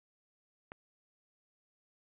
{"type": "click", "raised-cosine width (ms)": 0.5, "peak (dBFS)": -29, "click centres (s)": 0.719, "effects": ["resampled to 8000 Hz"]}